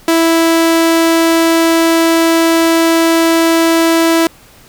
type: tone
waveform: sawtooth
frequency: 329.6 Hz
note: E4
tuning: in tune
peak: -4 dBFS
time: 0.08-4.27 s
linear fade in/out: 2 ms
effects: pink hiss -42 dBFS RMS until 4.68 s